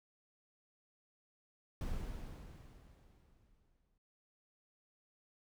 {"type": "noise with exponential decay", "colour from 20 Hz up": "brown", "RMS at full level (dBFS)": -39, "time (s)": [1.81, 3.98], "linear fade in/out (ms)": 2, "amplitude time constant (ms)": 470, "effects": []}